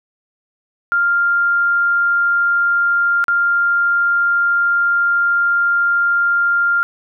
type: tone with dropouts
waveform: sine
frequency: 1396.9 Hz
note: F6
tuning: in tune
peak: -12 dBFS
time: 0.92-6.83 s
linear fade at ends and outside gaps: 0 ms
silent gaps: 3.241-3.282 s
effects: none